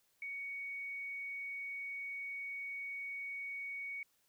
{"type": "tone", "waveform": "sine", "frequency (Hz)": 2235, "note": "C#7", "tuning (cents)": 14, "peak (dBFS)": -40, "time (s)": [0.22, 4.03], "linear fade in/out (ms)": 2, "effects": ["white hiss -75 dBFS RMS until 4.28 s"]}